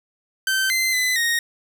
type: tone with pitch steps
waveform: sawtooth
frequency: 1547 / 2069 / 2014 / 1865 Hz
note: G6 / C7 / B6 / A#6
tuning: -23 / -20 / +33 / 0 cents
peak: -15 dBFS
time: 0.47-1.39 s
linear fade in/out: 2 ms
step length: 230 ms
effects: none